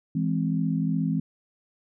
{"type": "chord", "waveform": "sine", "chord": "E augmented", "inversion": "none", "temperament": "equal", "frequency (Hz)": [164.81, 207.7, 261.6], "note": ["E3", "G#3", "B#3"], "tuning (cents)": [0, 0, 0], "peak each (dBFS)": [-25, -29, -28], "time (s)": [0.15, 1.2], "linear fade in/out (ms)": 5, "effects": []}